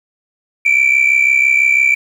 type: tone pair together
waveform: sine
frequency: 2300 / 2366 Hz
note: D7 / D7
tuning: -37 / +12 cents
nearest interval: unison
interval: 49 cents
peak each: -10 dBFS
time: 0.65-1.95 s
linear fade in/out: 10 ms
effects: tanh soft clip ceiling -5 dBFS + 7-bit